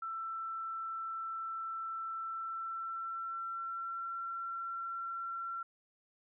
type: tone with pitch glide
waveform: sine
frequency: 1334 to 1358.1 Hz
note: E6 to F6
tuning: +20 to -49 cents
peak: -37 dBFS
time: 0.02-5.63 s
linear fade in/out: 5 ms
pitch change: +31 cents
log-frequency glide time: 2.2-4.12 s
effects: none